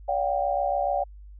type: tone cluster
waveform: sine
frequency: 573 / 716 / 783 Hz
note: D5 / F5 / G5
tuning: -43 / +43 / -2 cents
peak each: -27 dBFS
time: 0.08-1.04 s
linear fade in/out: 10 ms
effects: added 50 Hz sine -42 dBFS peak until 1.39 s